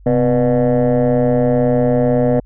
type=tone with frequency modulation; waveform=sine; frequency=370 Hz; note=F#4; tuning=in tune; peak=-9 dBFS; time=0.06-2.4 s; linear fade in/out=5 ms; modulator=118 Hz; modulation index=2.3; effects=tanh soft clip ceiling -9 dBFS + added 48 Hz sine -39 dBFS peak until 2.45 s